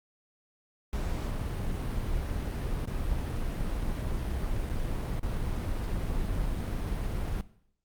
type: noise with dropouts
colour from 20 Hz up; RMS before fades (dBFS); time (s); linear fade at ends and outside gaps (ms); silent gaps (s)
brown; -31; 0.93-7.41; 1; 2.856-2.874 / 4.692-4.697 / 5.196-5.23
effects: noise-tail reverb RT60 0.7 s tail -18 dB re dry + Opus 48 kbps